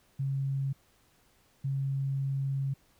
sine tone pair in turn, 136.6 / 136.6 Hz, C#3 / C#3, -25 / -25 cents, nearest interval unison, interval 0 cents, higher neither, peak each -28 dBFS, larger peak neither, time 0.19-0.73 / 1.64-2.74 s, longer second, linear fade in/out 10 ms, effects pink hiss -66 dBFS RMS until 2.99 s

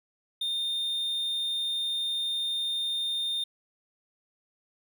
triangle tone, 3636 Hz, A#7, 44 cents flat, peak -26 dBFS, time 0.41-3.44 s, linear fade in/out 5 ms, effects none

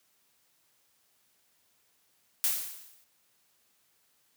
blue noise with exponential decay, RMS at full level -25 dBFS, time 2.44-3.04 s, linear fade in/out 0 ms, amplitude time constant 130 ms, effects white hiss -70 dBFS RMS until 4.36 s + high-pass 60 Hz 12 dB/octave

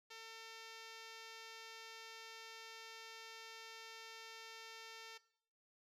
5% pulse tone, 450 Hz, A4, 39 cents sharp, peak -40 dBFS, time 0.1-5.18 s, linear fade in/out 10 ms, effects noise-tail reverb RT60 0.6 s tail -17 dB re dry + low-pass 9000 Hz 12 dB/octave

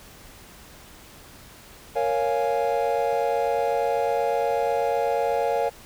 triangle chord, Bb minor seventh, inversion none, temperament equal, 466.2 / 554.4 / 698.5 / 830.6 Hz, Bb4 / Db5 / F5 / Ab5, 0 / 0 / 0 / 0 cents, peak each -24 / -24 / -25 / -26 dBFS, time 1.95-5.7 s, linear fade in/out 20 ms, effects pink hiss -47 dBFS RMS until 5.85 s

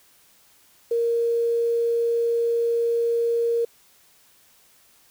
sine tone with quantisation, 466.8 Hz, A#4, 2 cents sharp, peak -19 dBFS, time 0.91-3.65 s, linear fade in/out 5 ms, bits 8, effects white hiss -57 dBFS RMS until 5.1 s

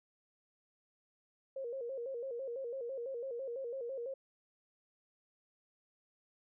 sine tone with vibrato, 504 Hz, B4, 35 cents sharp, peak -38 dBFS, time 1.56-4.14 s, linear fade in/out 5 ms, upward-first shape square, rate 6 Hz, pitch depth 110 cents each way, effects none

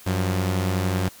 sawtooth tone pair together, 93.87 / 177.2 Hz, F#2 / F3, +25 / +25 cents, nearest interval major seventh, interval 1100 cents, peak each -18 / -25 dBFS, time 0.06-1.09 s, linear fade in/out 10 ms, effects white hiss -47 dBFS RMS until 1.2 s

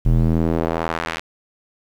square tone with band-pass filter sweep, 41.05 Hz, E1, 6 cents flat, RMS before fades -19 dBFS, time 0.05-1.2 s, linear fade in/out 10 ms, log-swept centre 92 to 2500 Hz, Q 0.99, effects 8-bit

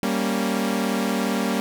sawtooth chord, G diminished, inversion none, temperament equal with one note detuned, 196 / 233.1 / 275.9 Hz, G3 / Bb3 / Db4, 0 / 0 / -8 cents, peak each -21 / -21 / -24 dBFS, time 0.03-1.6 s, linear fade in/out 0 ms, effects none

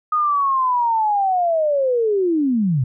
sine linear sweep, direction down, 1244.5 to 117.4 Hz, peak -15 dBFS, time 0.12-2.84 s, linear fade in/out 5 ms, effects none

